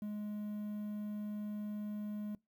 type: tone with quantisation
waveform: triangle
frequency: 209.3 Hz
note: G#3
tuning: 14 cents sharp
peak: -36 dBFS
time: 0.02-2.35 s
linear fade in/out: 2 ms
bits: 11
effects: noise-tail reverb RT60 0.2 s tail -23 dB re dry